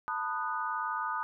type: chord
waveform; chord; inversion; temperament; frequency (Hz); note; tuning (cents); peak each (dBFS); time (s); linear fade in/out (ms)
sine; B dominant seventh; third; just; 889 / 987.8 / 1234.7 / 1481.6; A5 / B5 / D#6 / F#6; +18 / 0 / -14 / +2; -37 / -38 / -34 / -38; 0.08-1.23; 0
effects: none